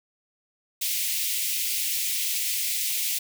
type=high-pass noise; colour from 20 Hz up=white; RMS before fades=-27 dBFS; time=0.81-3.19 s; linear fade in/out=10 ms; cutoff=2100 Hz; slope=48 dB/octave; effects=none